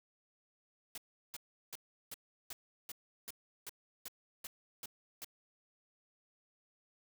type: noise bursts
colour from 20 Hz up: white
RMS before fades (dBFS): -45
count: 12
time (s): 0.95-5.246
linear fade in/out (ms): 2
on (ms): 28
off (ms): 360
effects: none